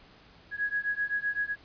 sine beating tone pair, 1661.2 / 1669 Hz, G#6 / G#6, 0 / +8 cents, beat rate 7.8 Hz, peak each -31 dBFS, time 0.51-1.56 s, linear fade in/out 50 ms, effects pink hiss -56 dBFS RMS until 1.64 s + resampled to 11025 Hz

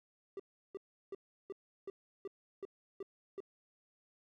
triangle tone bursts, 392 Hz, G4, in tune, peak -38 dBFS, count 9, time 0.37-3.404 s, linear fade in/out 2 ms, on 26 ms, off 350 ms, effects none

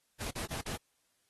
pink noise bursts, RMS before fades -39 dBFS, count 4, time 0.2-0.766 s, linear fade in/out 10 ms, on 110 ms, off 42 ms, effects white hiss -75 dBFS RMS until 1.29 s + AAC 32 kbps

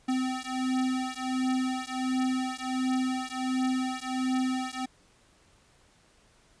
square beating tone pair, 257.1 / 258.5 Hz, C4 / C4, -30 / -21 cents, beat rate 1.4 Hz, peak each -31 dBFS, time 0.08-4.86 s, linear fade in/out 10 ms, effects pink hiss -62 dBFS RMS until 6.6 s + resampled to 22050 Hz

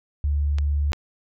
sine tone, 72.5 Hz, D2, 22 cents flat, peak -19 dBFS, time 0.24-0.92 s, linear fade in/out 0 ms
clicks, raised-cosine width 0.2 ms, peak -17 dBFS, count 2, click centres 0.585 / 0.932 s
effects none

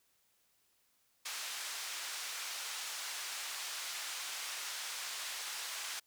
white band-pass noise, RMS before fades -42 dBFS, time 1.25-6 s, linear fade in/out 10 ms, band 940 to 7000 Hz, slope 12 dB/octave, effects white hiss -74 dBFS RMS until 6.06 s

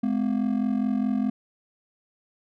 triangle ring-modulated tone, 233.1 Hz, A#3, in tune, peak -17 dBFS, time 0.03-1.3 s, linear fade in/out 5 ms, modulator 22.4 Hz, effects none

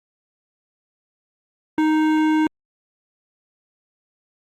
sine tone with hard clipping, 311.1 Hz, D#4, in tune, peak -17 dBFS, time 1.78-2.47 s, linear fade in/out 2 ms, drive 14 dB, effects Opus 32 kbps

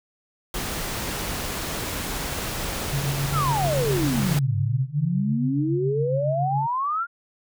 pink noise, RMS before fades -29 dBFS, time 0.54-4.39 s, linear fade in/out 2 ms
sine tone with tremolo, 139.3 Hz, C#3, 9 cents sharp, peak -21 dBFS, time 2.92-6.67 s, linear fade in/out 20 ms, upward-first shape triangle, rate 7.2 Hz, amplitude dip 60%
sine exponential two-way sweep, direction down then up, 1431 to 98 to 1431 Hz, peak -22 dBFS, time 3.32-7.07 s, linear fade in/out 50 ms, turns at 4.57 s
effects none

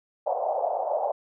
pink band-pass noise, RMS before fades -27 dBFS, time 0.26-1.12 s, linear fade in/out 10 ms, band 560 to 810 Hz, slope 48 dB/octave, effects none

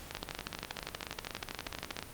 two click trains, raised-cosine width 0.2 ms, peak -18 / -20 dBFS, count 24 / 33, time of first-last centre 0.15-1.99 / 0.11-2.026 s, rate 12.5 / 16.7 Hz, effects pink hiss -49 dBFS RMS until 2.13 s + Opus 48 kbps

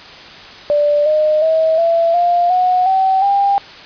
sine tone with pitch steps, 587.3 / 613.7 / 641.2 / 670 / 700 / 731.5 / 764.3 / 798.6 Hz, D5 / D#5 / E5 / E5 / F5 / F#5 / G5 / G5, 0 / -24 / -48 / +28 / +4 / -20 / -44 / +32 cents, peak -10 dBFS, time 0.7-3.58 s, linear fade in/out 0 ms, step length 360 ms, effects white hiss -35 dBFS RMS until 3.85 s + resampled to 11025 Hz

